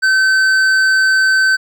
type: tone with hard clipping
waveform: sine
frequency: 1536 Hz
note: G6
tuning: 36 cents flat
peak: -11 dBFS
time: 0.02-1.57 s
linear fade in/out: 20 ms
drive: 8 dB
effects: none